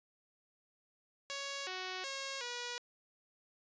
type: tone with pitch steps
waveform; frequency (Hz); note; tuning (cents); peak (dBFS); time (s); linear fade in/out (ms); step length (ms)
5% pulse; 556 / 371.1 / 544 / 484.4; C#5 / F#4 / C#5 / B4; +5 / +5 / -33 / -34; -28; 1.3-2.78; 0; 370
effects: resampled to 16000 Hz